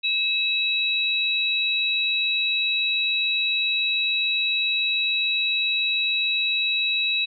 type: tone pair together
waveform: sine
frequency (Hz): 2594 / 3871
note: E7 / B7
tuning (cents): -28 / -35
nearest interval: perfect fifth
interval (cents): 693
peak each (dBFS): -23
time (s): 0.03-7.26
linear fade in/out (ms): 20
effects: none